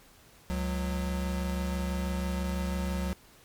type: tone pair together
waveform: square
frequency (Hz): 69.69 / 183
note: C#2 / F#3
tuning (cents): +10 / -19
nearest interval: octave + perfect fourth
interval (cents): 1671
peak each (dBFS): -32 / -33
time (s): 0.5-3.13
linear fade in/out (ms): 0
effects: pink hiss -57 dBFS RMS until 3.44 s + MP3 96 kbps